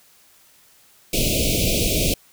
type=band-stop noise; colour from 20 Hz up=pink; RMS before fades=-20 dBFS; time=1.13-2.14 s; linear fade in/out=5 ms; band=670 to 2300 Hz; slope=96 dB/octave; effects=white hiss -54 dBFS RMS until 2.32 s